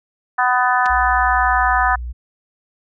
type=harmonic tone; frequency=250 Hz; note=B3; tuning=21 cents sharp; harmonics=3 / 4 / 5 / 6 / 7; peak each=-18 / -19 / -20 / -21 / -21 dBFS; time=0.38-1.96 s; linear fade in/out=10 ms
type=clicks; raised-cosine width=0.2 ms; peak=-14 dBFS; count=2; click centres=0.858 / 0.863 s
type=tone with pitch glide; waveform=sine; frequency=61.74 to 60.26 Hz; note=B1 to B1; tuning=0 to -42 cents; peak=-24 dBFS; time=0.89-2.13 s; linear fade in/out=20 ms; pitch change=-42 cents; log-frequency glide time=1.39-1.85 s
effects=none